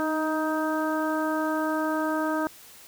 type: harmonic tone with a mistuned harmonic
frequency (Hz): 313.5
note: D#4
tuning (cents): +13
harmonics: 1 / 2 / 3 / 4 / 5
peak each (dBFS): -27 / -30 / -32 / -33 / -34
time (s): 0-2.47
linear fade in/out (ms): 0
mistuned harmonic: 1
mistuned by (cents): -20
effects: white hiss -49 dBFS RMS until 2.87 s